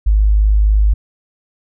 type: tone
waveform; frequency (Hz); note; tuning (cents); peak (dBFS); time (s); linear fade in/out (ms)
sine; 51.91; G#1; 0; -8; 0.06-0.94; 10
effects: none